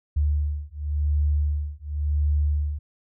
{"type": "beating tone pair", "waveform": "sine", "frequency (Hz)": [73.42, 74.34], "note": ["D2", "D2"], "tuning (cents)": [0, 22], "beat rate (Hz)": 0.92, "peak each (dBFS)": -24, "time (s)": [0.16, 2.79], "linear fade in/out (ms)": 10, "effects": []}